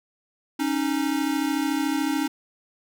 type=tone pair together; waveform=square; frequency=275.4 / 309.1 Hz; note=C#4 / D#4; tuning=-11 / -11 cents; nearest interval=major second; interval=200 cents; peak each=-26 dBFS; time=0.59-2.28 s; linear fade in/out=10 ms; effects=none